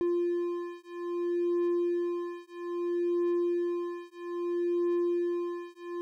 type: beating tone pair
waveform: triangle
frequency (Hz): 347.8 / 348.41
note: F4 / F4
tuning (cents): -7 / -4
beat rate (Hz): 0.61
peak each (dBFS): -29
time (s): 0.01-6.01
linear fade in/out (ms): 0
effects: none